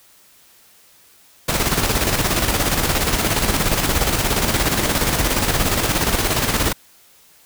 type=noise with tremolo; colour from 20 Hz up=pink; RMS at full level=-17 dBFS; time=1.48-6.73 s; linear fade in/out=10 ms; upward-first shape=square; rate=17 Hz; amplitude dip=45%; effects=white hiss -51 dBFS RMS until 7.45 s